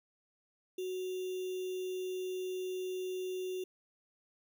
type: tone with sample-and-hold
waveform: sine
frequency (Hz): 370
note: F#4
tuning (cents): 0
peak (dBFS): -35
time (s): 0.78-3.64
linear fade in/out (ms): 5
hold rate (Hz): 3150
effects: none